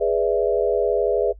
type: chord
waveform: sine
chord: E dominant seventh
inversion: first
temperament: equal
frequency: 415.3 / 493.9 / 587.3 / 659.3 Hz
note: G#4 / B4 / D5 / E5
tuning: 0 / 0 / 0 / 0 cents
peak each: -21 / -22 / -25 / -24 dBFS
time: 0-1.33 s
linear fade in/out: 20 ms
effects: noise-tail reverb RT60 0.1 s tail -25 dB re dry + added 50 Hz sine -40 dBFS peak until 1.39 s